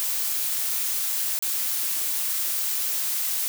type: noise with dropouts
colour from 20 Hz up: blue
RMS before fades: -26 dBFS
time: 0-3.48 s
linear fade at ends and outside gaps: 0 ms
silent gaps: 1.389-1.424 s
effects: none